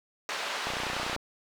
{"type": "band-pass noise", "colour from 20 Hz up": "pink", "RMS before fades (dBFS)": -34, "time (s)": [0.29, 1.16], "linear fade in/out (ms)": 0, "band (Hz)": [780, 4400], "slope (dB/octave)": 12}
{"type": "click train", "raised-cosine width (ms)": 1, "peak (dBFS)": -21, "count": 16, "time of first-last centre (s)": [0.67, 1.163], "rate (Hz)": 30.4}
{"effects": []}